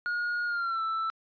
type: tone with pitch glide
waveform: triangle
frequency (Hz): 1436 to 1324.4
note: F6 to E6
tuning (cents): +48 to +8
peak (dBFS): -26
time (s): 0.06-1.1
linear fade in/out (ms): 0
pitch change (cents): -140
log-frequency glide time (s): 0.46-0.82
effects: resampled to 11025 Hz